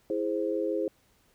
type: chord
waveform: sine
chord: E augmented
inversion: none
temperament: equal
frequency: 329.6 / 415.3 / 523.3 Hz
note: E4 / G#4 / B#4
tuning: 0 / 0 / 0 cents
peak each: -31 dBFS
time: 0.1-0.88 s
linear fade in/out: 2 ms
effects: pink hiss -66 dBFS RMS until 1.34 s